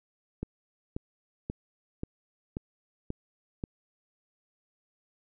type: click train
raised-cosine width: 3 ms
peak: -20 dBFS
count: 7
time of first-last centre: 0.43-3.639 s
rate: 1.87 Hz
effects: none